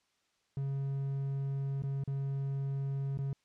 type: tone with dropouts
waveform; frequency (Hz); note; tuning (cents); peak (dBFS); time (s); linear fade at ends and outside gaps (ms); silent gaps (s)
triangle; 137.5; C#3; -14; -30; 0.57-3.33; 2; 1.823-1.836 / 2.038-2.076 / 3.175-3.188
effects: white hiss -75 dBFS RMS until 3.44 s + low-pass 6000 Hz 12 dB/octave